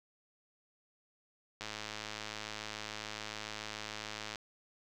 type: click train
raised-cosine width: 0.2 ms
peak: -23 dBFS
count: 295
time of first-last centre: 1.61-4.358 s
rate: 107 Hz
effects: none